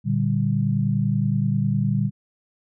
sine chord, G minor, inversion first, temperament equal, 116.54 / 146.83 / 196 Hz, Bb2 / D3 / G3, 0 / 0 / 0 cents, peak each -23 dBFS, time 0.04-2.11 s, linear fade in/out 50 ms, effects none

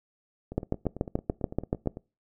two click trains, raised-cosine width 2 ms, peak -12 / -24 dBFS, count 10 / 14, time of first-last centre 0.58-1.873 / 0.52-1.971 s, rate 6.96 / 8.96 Hz, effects noise-tail reverb RT60 0.3 s tail -23 dB re dry

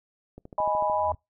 click train, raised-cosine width 2 ms, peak -29 dBFS, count 8, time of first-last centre 0.38-0.899 s, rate 13.5 Hz
sine chord, G# minor, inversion second, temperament equal, 622.3 / 830.6 / 987.8 Hz, D#5 / G#5 / B5, 0 / 0 / 0 cents, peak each -27 dBFS, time 0.58-1.12 s, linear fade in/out 2 ms
triangle tone with exponential growth, 83.9 Hz, E2, 31 cents sharp, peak -31 dBFS, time 0.78-1.15 s, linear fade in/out 5 ms, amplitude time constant 79 ms
effects noise-tail reverb RT60 0.2 s tail -26 dB re dry

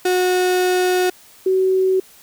35% pulse / sine tone pair in turn, 364.9 / 376.9 Hz, F#4 / F#4, -24 / +32 cents, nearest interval minor second, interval 56 cents, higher second, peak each -13 dBFS, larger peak neither, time 0.05-1.1 / 1.46-2 s, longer first, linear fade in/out 5 ms, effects white hiss -47 dBFS RMS until 2.22 s

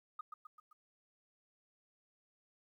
sine tone with echo, 1239 Hz, D#6, 8 cents flat, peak -39 dBFS, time 0.19-0.21 s, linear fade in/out 5 ms, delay 130 ms, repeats 4, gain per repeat -5 dB, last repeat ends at 0.73 s, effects tanh soft clip ceiling -35 dBFS + 13-bit

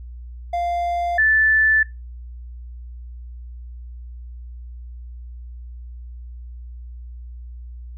triangle / sine tone pair in turn, 696 / 1753.8 Hz, F5 / A6, -6 / -6 cents, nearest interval octave + major third, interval 1600 cents, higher second, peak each -18 / -13 dBFS, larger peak second, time 0.53-1.18 / 1.18-1.83 s, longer neither, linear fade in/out 5 ms, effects noise-tail reverb RT60 0.2 s tail -19 dB re dry + added 60 Hz sine -33 dBFS peak until 7.97 s

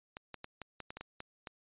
clicks, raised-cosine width 0.3 ms, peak -27 dBFS, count 10, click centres 0.169 / 0.343 / 0.444 / 0.617 / 0.803 / 0.905 / 0.97 / 1.01 / 1.204 / 1.472 s, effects resampled to 8000 Hz

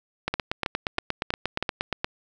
two click trains, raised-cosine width 0.3 ms, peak -9 / -9 dBFS, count 16 / 5, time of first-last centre 0.28-2.045 / 0.34-1.626 s, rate 8.5 / 3.11 Hz, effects none

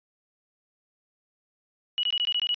sine tone bursts, 2921 Hz, F#7, 23 cents flat, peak -20 dBFS, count 8, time 1.98-2.543 s, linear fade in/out 0 ms, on 52 ms, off 21 ms, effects tanh soft clip ceiling -22 dBFS + resampled to 11025 Hz

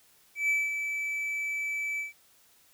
triangle tone with ADSR envelope, 2309 Hz, D7, 30 cents flat, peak -21 dBFS, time 0.35-2.13 s, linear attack 140 ms, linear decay 210 ms, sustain -7 dB, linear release 140 ms, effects white hiss -62 dBFS RMS until 2.73 s

